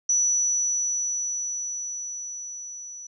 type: tone with level ramp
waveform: sine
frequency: 5920 Hz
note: F#8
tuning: in tune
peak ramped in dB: -18 to -37 dBFS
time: 0.09-3.07 s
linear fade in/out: 5 ms
effects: none